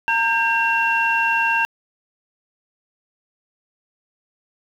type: tone cluster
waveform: sine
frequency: 918 / 1595 / 2732 Hz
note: A#5 / G6 / F7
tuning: -27 / +30 / -39 cents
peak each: -20 dBFS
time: 0.08-1.65 s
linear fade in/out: 0 ms
effects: tanh soft clip ceiling -7 dBFS + 8-bit